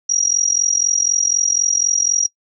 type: tone with amplitude modulation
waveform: sine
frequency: 5720 Hz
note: F8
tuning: 41 cents sharp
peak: -10 dBFS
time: 0.09-2.27 s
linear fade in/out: 10 ms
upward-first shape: sine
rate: 44 Hz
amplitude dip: 90%
effects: noise-tail reverb RT60 0.1 s tail -23 dB re dry